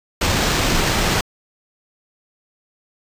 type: noise with sample-and-hold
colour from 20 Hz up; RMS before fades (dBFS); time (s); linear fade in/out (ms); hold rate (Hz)
pink; -18; 0.21-1.21; 5; 11025
effects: resampled to 32000 Hz